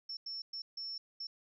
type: tone bursts at uneven times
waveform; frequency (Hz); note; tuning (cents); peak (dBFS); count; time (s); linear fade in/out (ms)
sine; 5400; E8; +41; -39; 5; 0.09-0.17 / 0.26-0.42 / 0.53-0.62 / 0.77-0.98 / 1.2-1.27; 5
effects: none